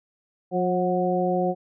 harmonic tone with a mistuned harmonic, 180 Hz, F#3, 47 cents flat, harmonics 1 / 2 / 3 / 4, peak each -26 / -26 / -26 / -26 dBFS, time 0.51-1.55 s, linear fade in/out 50 ms, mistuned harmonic 4, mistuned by +31 cents, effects none

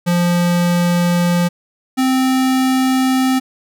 square tone pair in turn, 174.61 / 260.5 Hz, F3 / C4, 0 / -7 cents, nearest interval perfect fifth, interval 693 cents, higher second, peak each -13 dBFS, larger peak neither, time 0.06-1.49 / 1.97-3.4 s, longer neither, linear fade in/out 20 ms, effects none

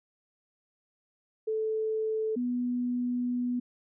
sine tone pair in turn, 437.7 / 245.7 Hz, A4 / B3, -9 / -9 cents, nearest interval minor seventh, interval 1000 cents, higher first, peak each -27 dBFS, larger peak neither, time 1.47-2.36 / 2.36-3.6 s, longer second, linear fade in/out 10 ms, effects none

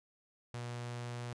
sawtooth tone with notch filter, 120.4 Hz, B2, 44 cents flat, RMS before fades -42 dBFS, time 0.54-1.33 s, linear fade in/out 0 ms, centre 280 Hz, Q 1.8, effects resampled to 22050 Hz

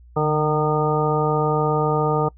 harmonic tone with a mistuned harmonic, 152.8 Hz, D#3, 31 cents flat, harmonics 1 / 2 / 3 / 4 / 5 / 6 / 8, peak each -22 / -29 / -21 / -29 / -26 / -27 / -26 dBFS, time 0.16-2.29 s, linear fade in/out 10 ms, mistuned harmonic 1, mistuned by -39 cents, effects noise-tail reverb RT60 0.1 s tail -24 dB re dry + added 60 Hz sine -44 dBFS peak until 2.37 s

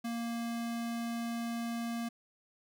square tone, 233.1 Hz, A#3, in tune, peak -35 dBFS, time 0.04-2.09 s, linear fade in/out 10 ms, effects none

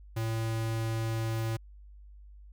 square tone, 112.6 Hz, A2, 40 cents sharp, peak -30 dBFS, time 0.16-1.57 s, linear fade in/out 10 ms, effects added 50 Hz sine -48 dBFS peak until 2.52 s

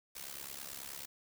white noise with amplitude modulation, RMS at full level -42 dBFS, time 0.15-1.06 s, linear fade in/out 10 ms, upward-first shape sine, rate 69.2 Hz, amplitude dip 85%, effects none

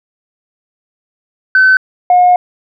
sine tone pair in turn, 1524 / 719.2 Hz, G6 / F#5, -49 / -49 cents, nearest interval octave + minor second, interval 1300 cents, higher first, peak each -3 dBFS, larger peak neither, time 1.55-1.77 / 2.1-2.36 s, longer second, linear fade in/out 2 ms, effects tanh soft clip ceiling -1 dBFS

